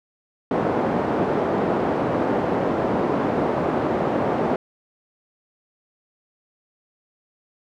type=band-pass noise; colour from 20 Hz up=pink; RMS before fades=-22 dBFS; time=0.51-4.56 s; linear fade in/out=2 ms; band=250 to 760 Hz; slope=12 dB/octave; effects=none